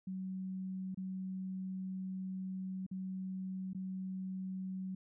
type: tone with dropouts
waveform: sine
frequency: 188.1 Hz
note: F#3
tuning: 29 cents sharp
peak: -38 dBFS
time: 0.07-4.95 s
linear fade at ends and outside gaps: 5 ms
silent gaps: 0.946-0.973 / 2.865-2.912 / 3.733-3.747 s
effects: none